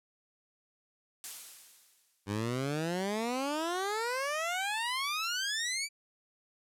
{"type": "noise with exponential decay", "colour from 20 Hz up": "blue", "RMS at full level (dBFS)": -37, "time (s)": [1.24, 2.39], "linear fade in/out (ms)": 0, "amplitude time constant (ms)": 250}
{"type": "exponential sweep", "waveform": "15% pulse", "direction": "up", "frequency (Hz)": [98, 2349], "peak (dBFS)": -25, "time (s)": [2.26, 5.89], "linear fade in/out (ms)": 50}
{"effects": ["low-pass 11000 Hz 12 dB/octave"]}